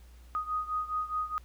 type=beating tone pair; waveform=sine; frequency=1244.5 / 1249.3 Hz; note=D#6 / D#6; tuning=0 / +7 cents; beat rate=4.8 Hz; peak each=-32 / -35 dBFS; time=0.35-1.38 s; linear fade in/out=0 ms; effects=added 60 Hz sine -50 dBFS peak until 1.44 s + pink hiss -63 dBFS RMS until 1.44 s